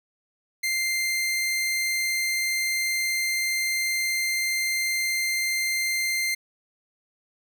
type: tone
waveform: sawtooth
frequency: 2093 Hz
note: C7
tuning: in tune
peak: -20 dBFS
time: 0.63-6.35 s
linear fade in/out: 10 ms
effects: none